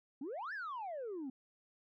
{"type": "exponential two-way sweep", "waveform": "sine", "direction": "up then down", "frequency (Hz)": [250, 1800, 250], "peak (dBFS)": -38, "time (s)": [0.21, 1.3], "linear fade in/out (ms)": 5, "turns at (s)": 0.53, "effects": ["tanh soft clip ceiling -38 dBFS"]}